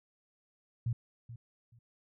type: tone with echo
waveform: sine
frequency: 117.4 Hz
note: A#2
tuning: 13 cents sharp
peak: -29 dBFS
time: 0.86-0.93 s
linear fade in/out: 5 ms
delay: 430 ms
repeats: 2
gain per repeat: -14 dB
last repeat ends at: 1.79 s
effects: none